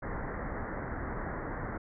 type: low-pass noise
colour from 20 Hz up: pink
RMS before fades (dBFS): -37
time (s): 0.02-1.78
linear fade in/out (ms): 10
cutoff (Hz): 2000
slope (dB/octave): 96
effects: none